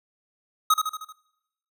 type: tone with echo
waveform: square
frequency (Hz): 1265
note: D#6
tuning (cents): +28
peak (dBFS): -16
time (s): 0.7-0.74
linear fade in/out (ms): 5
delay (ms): 77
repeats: 5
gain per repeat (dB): -5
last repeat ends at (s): 1.125
effects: noise-tail reverb RT60 0.9 s tail -21 dB re dry